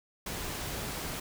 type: noise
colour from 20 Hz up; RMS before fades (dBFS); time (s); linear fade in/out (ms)
pink; -37; 0.26-1.2; 5
effects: none